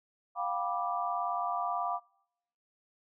sine chord, G dominant seventh, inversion third, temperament just, 705.6 / 784 / 980 / 1176 Hz, F5 / G5 / B5 / D6, +18 / 0 / -14 / +2 cents, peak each -34 / -39 / -37 / -35 dBFS, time 0.35-2 s, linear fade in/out 50 ms, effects noise-tail reverb RT60 0.8 s tail -25 dB re dry

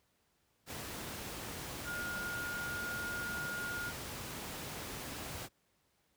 sine tone in noise, 1425 Hz, F6, 34 cents sharp, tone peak -38 dBFS, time 1.84-3.93 s, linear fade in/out 50 ms, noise pink, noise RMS -43 dBFS, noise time 0.66-5.49 s, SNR +2 dB, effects pink hiss -75 dBFS RMS until 6.16 s + high-pass 60 Hz 12 dB/octave

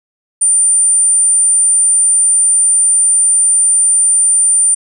sine tone, 9090 Hz, C#9, 42 cents sharp, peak -7 dBFS, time 0.41-4.75 s, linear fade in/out 10 ms, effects none

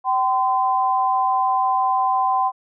sine tone pair together, 769 / 1025 Hz, G5 / C6, -33 / -36 cents, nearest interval perfect fourth, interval 497 cents, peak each -19 dBFS, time 0.04-2.52 s, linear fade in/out 50 ms, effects none

